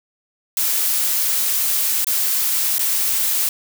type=noise with dropouts; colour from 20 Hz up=blue; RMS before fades=-19 dBFS; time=0.57-3.49 s; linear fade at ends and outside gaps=2 ms; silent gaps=2.046-2.069 / 2.783-2.792 s; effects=none